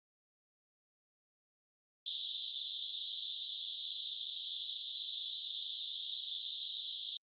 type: band-pass noise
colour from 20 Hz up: white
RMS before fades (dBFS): -43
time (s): 2.06-7.17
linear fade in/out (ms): 2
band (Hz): 3300 to 3800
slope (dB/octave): 96
effects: Opus 48 kbps